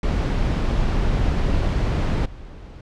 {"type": "noise with level steps", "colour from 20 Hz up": "brown", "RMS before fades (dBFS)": [-20, -38], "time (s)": [0.03, 2.81], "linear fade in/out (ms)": 2, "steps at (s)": 2.25, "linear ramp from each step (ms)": 10, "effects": ["low-pass 5000 Hz 12 dB/octave"]}